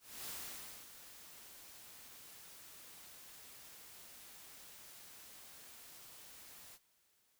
white noise with ADSR envelope, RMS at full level -45 dBFS, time 0-6.79 s, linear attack 280 ms, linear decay 580 ms, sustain -11 dB, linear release 51 ms, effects white hiss -75 dBFS RMS until 7.39 s

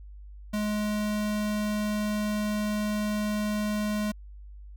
square tone, 210.3 Hz, G#3, 22 cents sharp, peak -27 dBFS, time 0.53-4.12 s, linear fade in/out 10 ms, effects added 50 Hz sine -42 dBFS peak until 4.76 s

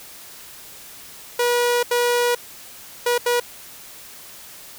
sawtooth tone bursts at uneven times, 483.3 Hz, B4, 38 cents flat, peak -13 dBFS, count 4, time 1.39-1.83 / 1.91-2.35 / 3.06-3.18 / 3.26-3.4 s, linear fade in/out 5 ms, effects white hiss -41 dBFS RMS until 4.78 s

